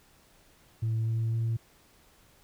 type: tone with pitch steps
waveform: sine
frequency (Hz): 112.1 / 113.14 / 114.19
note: A2 / A2 / A#2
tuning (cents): +33 / +49 / -35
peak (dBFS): -24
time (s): 0.82-1.57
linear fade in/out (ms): 10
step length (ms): 250
effects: tanh soft clip ceiling -24 dBFS + pink hiss -61 dBFS RMS until 2.43 s